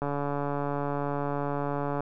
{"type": "click train", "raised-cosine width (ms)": 1, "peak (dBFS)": -17, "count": 285, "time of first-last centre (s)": [0.02, 2.006], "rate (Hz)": 143, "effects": []}